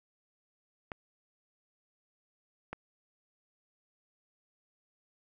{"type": "clicks", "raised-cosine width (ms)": 0.5, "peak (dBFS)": -23, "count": 2, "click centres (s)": [0.918, 2.73], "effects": []}